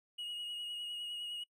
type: tone with vibrato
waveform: triangle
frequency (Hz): 2889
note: F#7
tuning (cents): -42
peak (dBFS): -38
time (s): 0.18-1.44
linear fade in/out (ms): 10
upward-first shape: sine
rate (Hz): 9.8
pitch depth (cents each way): 19
effects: noise-tail reverb RT60 0.1 s tail -23 dB re dry